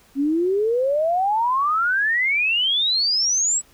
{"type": "exponential sweep", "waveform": "sine", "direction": "up", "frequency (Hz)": [268.1, 7940], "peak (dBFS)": -17, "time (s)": [0.15, 3.62], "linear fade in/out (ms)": 50, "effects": ["pink hiss -54 dBFS RMS until 3.73 s"]}